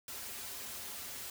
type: noise with comb filter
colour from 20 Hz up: white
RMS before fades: -44 dBFS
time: 0.08-1.3 s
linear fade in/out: 2 ms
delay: 6.3 ms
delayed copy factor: -0.75
effects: none